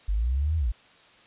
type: linear two-way sweep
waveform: sine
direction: up then down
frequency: 46.91 to 82.41 to 46.91 Hz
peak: -22 dBFS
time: 0.08-0.72 s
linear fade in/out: 10 ms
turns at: 0.57 s
effects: white hiss -55 dBFS RMS until 1.26 s + resampled to 8000 Hz